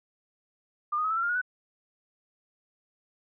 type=tone with pitch steps; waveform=sine; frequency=1200 / 1238 / 1277.2 / 1317.7 / 1359.5 / 1402.5 / 1447 / 1492.8 Hz; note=D6 / D#6 / D#6 / E6 / F6 / F6 / F#6 / F#6; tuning=+37 / -9 / +45 / -1 / -47 / +7 / -39 / +15 cents; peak=-25 dBFS; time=0.92-1.416 s; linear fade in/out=10 ms; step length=62 ms; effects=none